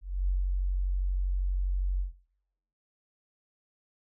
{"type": "tone with ADSR envelope", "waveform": "sine", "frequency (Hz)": 46.25, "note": "F#1", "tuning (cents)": 0, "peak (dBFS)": -23, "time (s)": [0.01, 2.13], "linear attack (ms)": 270, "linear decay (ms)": 160, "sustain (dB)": -2, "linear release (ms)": 130, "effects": ["noise-tail reverb RT60 0.8 s tail -23 dB re dry"]}